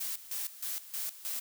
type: noise with tremolo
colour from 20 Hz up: blue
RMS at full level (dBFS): -36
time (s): 0-1.4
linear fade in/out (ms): 10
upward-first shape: square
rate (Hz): 3.2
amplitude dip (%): 80
effects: none